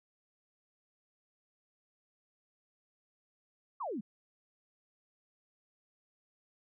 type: exponential sweep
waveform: sine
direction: down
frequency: 1244 to 185 Hz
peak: -35 dBFS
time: 3.8-4.01 s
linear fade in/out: 10 ms
effects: none